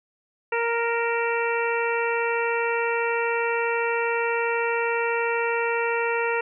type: harmonic tone with a mistuned harmonic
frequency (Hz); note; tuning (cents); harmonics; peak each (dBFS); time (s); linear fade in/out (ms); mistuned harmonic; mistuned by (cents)
466.2; A#4; 0; 1 / 2 / 3 / 4 / 5 / 6; -25 / -28 / -30 / -31 / -32 / -33; 0.52-6.41; 5; 6; -54
effects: none